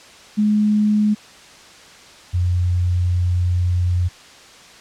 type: tone pair in turn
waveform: sine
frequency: 210.7 / 89.02 Hz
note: G#3 / F2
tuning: +25 / +34 cents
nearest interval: octave + minor third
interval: 1491 cents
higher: first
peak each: -13 / -15 dBFS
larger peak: first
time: 0.37-1.15 / 2.33-4.09 s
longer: second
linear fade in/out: 20 ms
effects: white hiss -43 dBFS RMS until 4.8 s + low-pass 6000 Hz 12 dB/octave